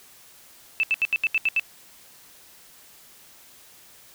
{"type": "tone bursts", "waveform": "sine", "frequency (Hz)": 2637, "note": "E7", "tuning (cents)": 0, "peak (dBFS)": -18, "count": 8, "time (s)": [0.8, 1.596], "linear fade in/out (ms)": 0, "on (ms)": 33, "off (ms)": 76, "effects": ["white hiss -51 dBFS RMS until 4.14 s"]}